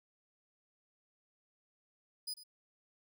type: tone with echo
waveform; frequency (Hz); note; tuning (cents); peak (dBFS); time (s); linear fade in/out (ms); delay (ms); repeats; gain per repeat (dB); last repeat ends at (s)
sawtooth; 4972; D#8; -2; -35; 2.27-2.34; 10; 97; 1; -14; 2.437
effects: none